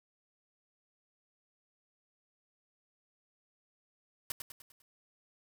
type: noise with echo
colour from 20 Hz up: white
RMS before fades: -36 dBFS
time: 4.3-4.32 s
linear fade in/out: 2 ms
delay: 100 ms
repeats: 5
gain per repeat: -6 dB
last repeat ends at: 4.82 s
effects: none